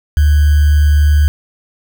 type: tone with sample-and-hold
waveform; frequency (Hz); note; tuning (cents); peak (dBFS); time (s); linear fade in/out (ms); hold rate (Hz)
sine; 74.1; D2; +16; -6; 0.17-1.28; 0; 1575
effects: none